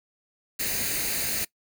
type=noise with comb filter; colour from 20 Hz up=white; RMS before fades=-28 dBFS; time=0.59-1.45 s; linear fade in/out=10 ms; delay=0.45 ms; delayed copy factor=+0.6; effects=noise-tail reverb RT60 0.1 s tail -21 dB re dry